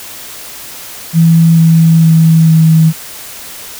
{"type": "tone with pitch steps", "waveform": "sine", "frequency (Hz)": [164.81, 163.39, 161.98, 160.58], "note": ["E3", "E3", "E3", "E3"], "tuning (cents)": [0, -15, -30, -45], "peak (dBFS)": -3, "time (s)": [1.13, 2.93], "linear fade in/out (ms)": 50, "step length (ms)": 450, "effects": ["white hiss -28 dBFS RMS until 3.79 s"]}